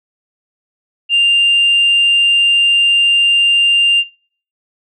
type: tone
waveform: sine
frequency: 2794 Hz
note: F7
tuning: in tune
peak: -7 dBFS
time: 1.09-4.04 s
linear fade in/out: 50 ms
effects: noise-tail reverb RT60 0.5 s tail -22 dB re dry + tanh soft clip ceiling -5 dBFS